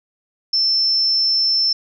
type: tone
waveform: sine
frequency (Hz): 5330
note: E8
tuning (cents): +18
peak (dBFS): -14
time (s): 0.53-1.73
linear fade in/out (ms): 5
effects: none